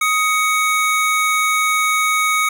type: tone pair together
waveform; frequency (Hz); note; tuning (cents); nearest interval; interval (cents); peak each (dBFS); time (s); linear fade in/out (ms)
square; 1253 / 2231; D#6 / C#7; +12 / +11; minor seventh; 999; -18; 0.01-2.49; 5
effects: none